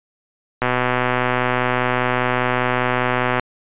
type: click train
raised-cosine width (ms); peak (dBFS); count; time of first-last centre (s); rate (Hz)
0.5; -3; 348; 0.62-3.396; 125
effects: resampled to 8000 Hz